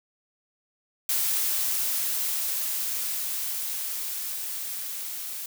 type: noise with level ramp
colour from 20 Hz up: blue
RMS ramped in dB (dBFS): -25 to -35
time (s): 1.09-5.46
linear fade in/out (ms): 2
effects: none